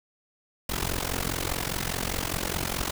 pink noise with amplitude modulation, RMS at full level -26 dBFS, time 0.69-2.91 s, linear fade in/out 5 ms, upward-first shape sine, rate 44.9 Hz, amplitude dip 90%, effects none

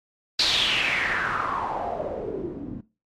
white noise with low-pass filter sweep, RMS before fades -26 dBFS, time 0.39-2.81 s, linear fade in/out 5 ms, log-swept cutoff 4400 to 230 Hz, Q 5.3, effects noise-tail reverb RT60 0.3 s tail -19 dB re dry + MP3 64 kbps

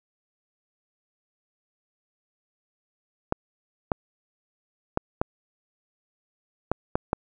clicks, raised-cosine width 1 ms, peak -8 dBFS, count 7, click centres 3.324 / 3.918 / 4.974 / 5.215 / 6.716 / 6.955 / 7.131 s, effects none

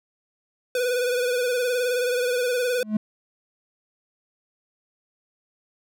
square tone with vibrato, 494.2 Hz, B4, 1 cent sharp, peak -22 dBFS, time 0.75-2.83 s, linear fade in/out 2 ms, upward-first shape sine, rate 19 Hz, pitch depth 47 cents each way
triangle tone with exponential growth, 213.9 Hz, A3, 49 cents flat, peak -14 dBFS, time 2.78-2.97 s, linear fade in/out 5 ms, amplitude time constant 40 ms
effects none

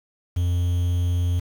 triangle tone with quantisation, 88.1 Hz, F2, 16 cents sharp, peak -17 dBFS, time 0.36-1.4 s, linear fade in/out 10 ms, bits 7, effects none

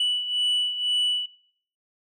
sine beating tone pair, 2960 / 2962 Hz, F#7 / F#7, 0 / +1 cents, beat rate 2 Hz, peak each -21 / -26 dBFS, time 0-1.26 s, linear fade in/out 5 ms, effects noise-tail reverb RT60 0.6 s tail -20 dB re dry + tanh soft clip ceiling -19 dBFS

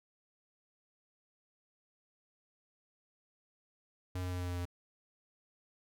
square tone with pitch steps, 91.2 / 90.57 / 89.94 / 89.32 / 88.71 / 88.09 Hz, F#2 / F#2 / F#2 / F2 / F2 / F2, -24 / -36 / -49 / +39 / +28 / +15 cents, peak -36 dBFS, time 4.15-4.654 s, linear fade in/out 5 ms, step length 84 ms, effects none

